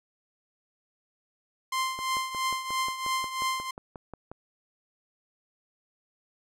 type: tone with tremolo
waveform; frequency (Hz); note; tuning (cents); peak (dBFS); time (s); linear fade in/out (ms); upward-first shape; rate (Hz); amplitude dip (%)
sawtooth; 1046; C6; -1; -21; 1.72-3.71; 5; triangle; 3; 75
type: click train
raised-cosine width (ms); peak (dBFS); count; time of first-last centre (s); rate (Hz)
1; -26; 14; 1.99-4.316; 5.59
effects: low-pass 12000 Hz 12 dB/octave